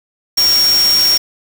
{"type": "tone in noise", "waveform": "sine", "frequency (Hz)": 5550, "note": "F8", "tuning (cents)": -12, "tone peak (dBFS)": -9, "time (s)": [0.37, 1.18], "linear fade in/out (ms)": 10, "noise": "white", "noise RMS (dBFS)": -20, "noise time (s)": [0.37, 1.18], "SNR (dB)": 8, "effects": []}